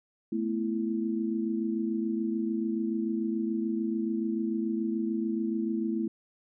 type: chord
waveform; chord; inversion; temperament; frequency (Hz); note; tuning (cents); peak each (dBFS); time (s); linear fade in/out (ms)
sine; A suspended second; none; equal with one note detuned; 220 / 246.9 / 332.3; A3 / B3 / E4; 0 / 0 / +14; -30 / -35 / -31; 0.32-6.08; 5
effects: none